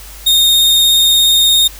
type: tone with vibrato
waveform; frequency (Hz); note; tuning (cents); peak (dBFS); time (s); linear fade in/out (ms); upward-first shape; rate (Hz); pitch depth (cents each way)
40% pulse; 3689; A#7; -19; -6; 0.26-1.68; 10; square; 17; 11
effects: added 50 Hz sine -33 dBFS peak until 1.79 s + white hiss -35 dBFS RMS until 1.79 s